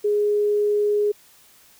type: tone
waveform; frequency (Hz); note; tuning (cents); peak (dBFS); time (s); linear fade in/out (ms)
sine; 415.3; G#4; 0; -17; 0.04-1.12; 10
effects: white hiss -53 dBFS RMS until 1.79 s